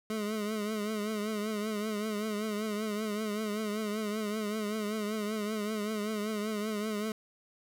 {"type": "tone with vibrato", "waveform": "25% pulse", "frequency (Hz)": 212.6, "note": "G#3", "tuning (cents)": 41, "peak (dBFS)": -28, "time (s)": [0.1, 7.12], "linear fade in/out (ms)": 2, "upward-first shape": "triangle", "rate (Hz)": 5.2, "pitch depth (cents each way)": 76, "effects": []}